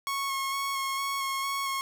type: tone with vibrato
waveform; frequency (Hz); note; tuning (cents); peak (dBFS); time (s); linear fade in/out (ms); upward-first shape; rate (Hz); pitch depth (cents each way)
sawtooth; 1095; C#6; -22; -25; 0.07-1.81; 0; square; 2.2; 14
effects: none